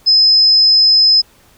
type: tone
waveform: sine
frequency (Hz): 5100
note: D#8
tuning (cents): +42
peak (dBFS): -6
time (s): 0.06-1.22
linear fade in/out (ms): 20
effects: pink hiss -49 dBFS RMS until 1.57 s